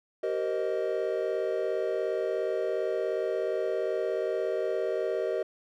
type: chord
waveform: triangle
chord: C minor seventh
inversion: second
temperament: equal with one note detuned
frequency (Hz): 383.5 / 466.2 / 523.3 / 622.3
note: G4 / Bb4 / C5 / Eb5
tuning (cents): -38 / 0 / 0 / 0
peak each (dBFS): -30 / -30 / -34 / -30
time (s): 0.23-5.43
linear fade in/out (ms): 5
effects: none